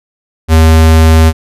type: tone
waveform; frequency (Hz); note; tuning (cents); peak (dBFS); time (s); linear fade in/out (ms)
square; 80.2; E2; -47; -3; 0.48-1.33; 50
effects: resampled to 32000 Hz